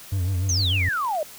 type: tone with vibrato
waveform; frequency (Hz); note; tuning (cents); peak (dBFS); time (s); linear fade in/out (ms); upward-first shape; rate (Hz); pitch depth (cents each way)
triangle; 92.5; F#2; 0; -19; 0.12-0.89; 5; sine; 6.7; 94
type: exponential sweep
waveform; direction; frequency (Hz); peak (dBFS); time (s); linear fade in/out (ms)
sine; down; 6540 to 580; -22; 0.49-1.23; 2
type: clicks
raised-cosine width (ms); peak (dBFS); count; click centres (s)
0.2; -27; 7; 0.5 / 0.594 / 0.795 / 0.933 / 0.972 / 1.048 / 1.15
effects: white hiss -43 dBFS RMS until 1.38 s